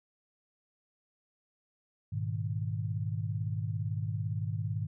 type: chord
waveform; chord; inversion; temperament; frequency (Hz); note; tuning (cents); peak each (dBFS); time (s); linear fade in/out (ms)
sine; G# minor; none; equal with one note detuned; 103.83 / 121.56 / 155.56; G#2 / B2 / D#3; 0 / -27 / 0; -33 / -37 / -37; 2.12-4.87; 10
effects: none